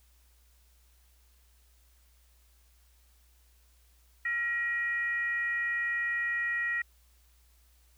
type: tone with frequency modulation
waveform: sine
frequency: 1900 Hz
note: A#6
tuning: 33 cents sharp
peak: -28 dBFS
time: 4.25-6.82 s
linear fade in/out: 5 ms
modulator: 519 Hz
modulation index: 0.4
effects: added 60 Hz sine -61 dBFS peak until 7.97 s + white hiss -68 dBFS RMS until 7.97 s